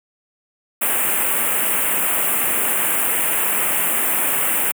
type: band-stop noise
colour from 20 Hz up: white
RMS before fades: -19 dBFS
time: 0.81-4.72 s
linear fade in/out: 10 ms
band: 2900 to 8200 Hz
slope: 48 dB/octave
effects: high-pass 200 Hz 12 dB/octave